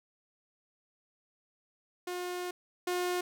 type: tone pair in turn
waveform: sawtooth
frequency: 358.2 / 358.2 Hz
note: F4 / F4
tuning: +44 / +44 cents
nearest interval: unison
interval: 0 cents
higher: neither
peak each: -31 / -26 dBFS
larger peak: second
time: 2.07-2.51 / 2.87-3.21 s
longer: first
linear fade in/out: 5 ms
effects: none